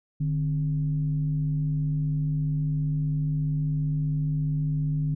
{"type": "tone with frequency modulation", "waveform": "sine", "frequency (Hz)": 149.5, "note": "D3", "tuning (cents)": 31, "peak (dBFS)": -23, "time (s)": [0.2, 5.15], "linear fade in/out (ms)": 10, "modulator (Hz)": 115, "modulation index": 0.39, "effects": []}